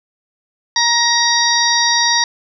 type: harmonic tone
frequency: 942 Hz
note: A#5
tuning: 18 cents sharp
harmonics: 1 / 2 / 4 / 5 / 6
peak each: -18 / -18 / -18 / -18 / -18 dBFS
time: 0.76-2.24 s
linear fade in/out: 2 ms
effects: none